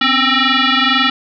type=tone with frequency modulation; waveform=sine; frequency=784 Hz; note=G5; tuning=in tune; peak=-10 dBFS; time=0.01-1.1 s; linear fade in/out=5 ms; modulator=530 Hz; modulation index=5.8; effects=none